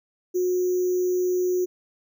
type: tone with sample-and-hold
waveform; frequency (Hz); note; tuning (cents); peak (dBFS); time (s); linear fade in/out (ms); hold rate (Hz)
sine; 362.4; F#4; -36; -20; 0.34-1.66; 20; 6300
effects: none